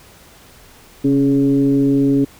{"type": "tone with frequency modulation", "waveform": "sine", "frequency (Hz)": 277.2, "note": "C#4", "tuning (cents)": 0, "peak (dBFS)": -11, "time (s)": [1.04, 2.25], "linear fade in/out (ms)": 10, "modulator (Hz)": 142, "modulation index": 0.69, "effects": ["pink hiss -45 dBFS RMS until 2.39 s"]}